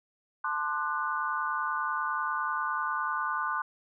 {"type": "chord", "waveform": "sine", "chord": "D dominant seventh", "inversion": "second", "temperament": "equal with one note detuned", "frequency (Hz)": [880, 1046.5, 1196.6, 1480], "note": ["A5", "C6", "D6", "F#6"], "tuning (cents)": [0, 0, 32, 0], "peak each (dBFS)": [-37, -33, -33, -33], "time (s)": [0.44, 3.62], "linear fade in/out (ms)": 5, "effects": []}